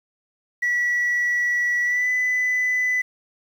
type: tone with pitch glide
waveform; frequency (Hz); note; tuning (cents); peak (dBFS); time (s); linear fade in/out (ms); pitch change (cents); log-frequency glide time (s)
sine; 1943 to 1999.9; B6 to B6; -29 to +21; -17; 0.62-3.02; 10; +50; 1.83-2.09
effects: tanh soft clip ceiling -16 dBFS + 8-bit